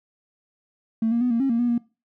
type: tone with pitch steps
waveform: triangle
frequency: 224.3 / 234.4 / 247.9 / 231.4 / 270.9 / 232.2 / 241.7 / 236.8 Hz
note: A3 / A#3 / B3 / A#3 / C#4 / A#3 / B3 / A#3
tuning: +34 / +10 / +7 / -13 / -40 / -7 / -37 / +27 cents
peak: -15 dBFS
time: 1.02-1.78 s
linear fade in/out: 5 ms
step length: 95 ms
effects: noise-tail reverb RT60 0.3 s tail -24 dB re dry + tanh soft clip ceiling -16 dBFS